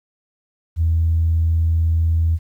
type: tone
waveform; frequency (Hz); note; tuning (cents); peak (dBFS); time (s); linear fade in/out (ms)
sine; 82; E2; -9; -13; 0.76-2.39; 50
effects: tanh soft clip ceiling -9 dBFS + 9-bit

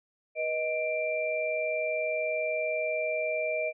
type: tone cluster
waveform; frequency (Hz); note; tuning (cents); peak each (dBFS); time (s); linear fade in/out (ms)
sine; 484.8 / 625 / 2361; B4 / D#5 / D7; -32 / +8 / +9; -36 / -29 / -33; 0.35-3.73; 50
effects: none

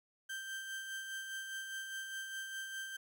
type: tone with tremolo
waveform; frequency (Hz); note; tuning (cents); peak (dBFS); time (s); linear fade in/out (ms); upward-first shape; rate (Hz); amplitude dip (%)
35% pulse; 1568; G6; 0; -38; 0.29-2.97; 10; sine; 4.9; 40
effects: 11-bit

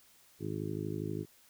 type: harmonic tone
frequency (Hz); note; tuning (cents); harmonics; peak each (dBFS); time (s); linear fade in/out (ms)
52.4; G#1; +16; 2 / 3 / 4 / 5 / 6 / 7 / 8; -41 / -40 / -45 / -45 / -41 / -42 / -44; 0.39-1.26; 50
effects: white hiss -63 dBFS RMS until 1.49 s

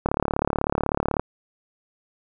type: click train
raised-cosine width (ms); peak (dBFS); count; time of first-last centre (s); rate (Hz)
1; -7; 42; 0.06-1.196; 36.1
effects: none

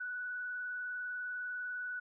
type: tone with vibrato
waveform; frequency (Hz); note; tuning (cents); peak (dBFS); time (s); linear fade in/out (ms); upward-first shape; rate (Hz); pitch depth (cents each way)
sine; 1479; F#6; -1; -37; 0-2; 10; triangle; 20; 30
effects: none

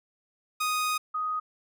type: tone pair in turn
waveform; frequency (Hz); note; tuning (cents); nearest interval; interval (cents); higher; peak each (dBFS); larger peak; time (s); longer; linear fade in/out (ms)
sawtooth / sine; 1244.5 / 1248.8; D#6 / D#6; 0 / +6; unison; 6; second; -22 / -27; first; 0.6-0.98 / 1.14-1.4; first; 10
effects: none

